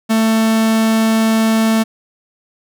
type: tone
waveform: 45% pulse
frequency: 222.3 Hz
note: A3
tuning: 18 cents sharp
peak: -11 dBFS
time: 0.09-1.84 s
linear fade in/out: 20 ms
effects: none